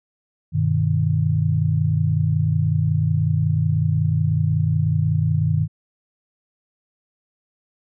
sine chord, G augmented, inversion none, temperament equal with one note detuned, 98 / 123.47 / 154.31 Hz, G2 / B2 / D#3, 0 / 0 / -14 cents, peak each -21 / -23 / -19 dBFS, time 0.52-5.68 s, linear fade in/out 50 ms, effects none

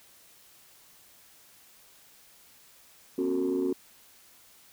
sine tone cluster, 242.2 / 271.3 / 368.6 / 449.7 Hz, B3 / C#4 / F#4 / A4, -34 / -37 / -7 / +38 cents, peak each -36 / -28 / -27 / -35 dBFS, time 3.18-3.73 s, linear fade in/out 5 ms, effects tanh soft clip ceiling -20 dBFS + white hiss -57 dBFS RMS until 4.72 s

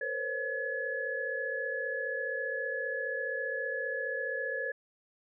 sine tone cluster, 462 / 511 / 546 / 1701 Hz, A#4 / C5 / C#5 / G#6, -16 / -41 / -26 / +41 cents, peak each -40 / -39 / -39 / -34 dBFS, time 0.01-4.72 s, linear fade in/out 5 ms, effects none

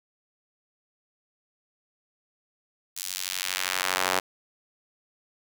sawtooth tone with high-pass filter sweep, 92.5 Hz, F#2, in tune, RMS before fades -29 dBFS, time 2.96-4.2 s, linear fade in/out 10 ms, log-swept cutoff 6100 to 710 Hz, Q 0.78, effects none

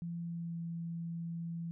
sine tone with pitch glide, 170 to 167.85 Hz, F3 to E3, -46 to +32 cents, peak -37 dBFS, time 0.02-1.71 s, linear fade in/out 0 ms, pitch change -22 cents, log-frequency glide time 0.2-0.58 s, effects none

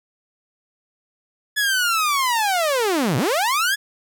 sawtooth linear two-way sweep, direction down then up, 1718 to 112.6 to 1718 Hz, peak -14 dBFS, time 1.56-3.76 s, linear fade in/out 20 ms, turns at 3.17 s, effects none

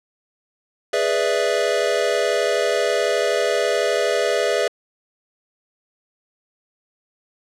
square chord, E dominant seventh, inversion first, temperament equal, 415.3 / 493.9 / 587.3 / 659.3 Hz, G#4 / B4 / D5 / E5, 0 / 0 / 0 / 0 cents, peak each -24 dBFS, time 0.93-4.68 s, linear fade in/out 5 ms, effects low-pass 8000 Hz 12 dB/octave

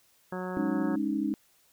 harmonic tone, 183.4 Hz, F#3, 15 cents flat, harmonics 1 / 2 / 3 / 4 / 5 / 6 / 7 / 8 / 9, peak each -36 / -38 / -40 / -44 / -43 / -47 / -45 / -50 / -45 dBFS, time 0.32-0.96 s, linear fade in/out 5 ms
sine chord, Ab suspended fourth, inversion none, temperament equal with one note detuned, 207.7 / 277.2 / 309.3 Hz, Ab3 / Db4 / Eb4, 0 / 0 / -10 cents, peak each -32 / -31 / -30 dBFS, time 0.57-1.34 s, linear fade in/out 0 ms
effects white hiss -65 dBFS RMS until 1.72 s

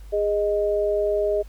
sine tone pair together, 410.8 / 622.3 Hz, G#4 / D#5, -19 / 0 cents, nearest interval perfect fifth, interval 719 cents, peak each -22 dBFS, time 0.12-1.43 s, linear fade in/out 20 ms, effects added 50 Hz sine -38 dBFS peak until 1.48 s + pink hiss -56 dBFS RMS until 1.48 s

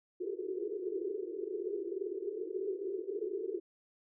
white band-pass noise, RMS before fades -38 dBFS, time 0.2-3.6 s, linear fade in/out 10 ms, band 350 to 430 Hz, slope 96 dB/octave, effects none

